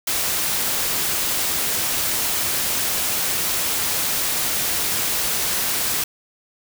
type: noise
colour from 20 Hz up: white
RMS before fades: -22 dBFS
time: 0.07-6.04 s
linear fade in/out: 5 ms
effects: none